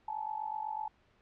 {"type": "tone with amplitude modulation", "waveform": "sine", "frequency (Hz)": 864, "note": "A5", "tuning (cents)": -32, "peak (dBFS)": -31, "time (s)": [0.08, 0.88], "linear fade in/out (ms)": 5, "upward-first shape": "sine", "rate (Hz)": 48, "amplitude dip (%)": 85, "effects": ["pink hiss -68 dBFS RMS until 1.21 s", "low-pass 3000 Hz 12 dB/octave"]}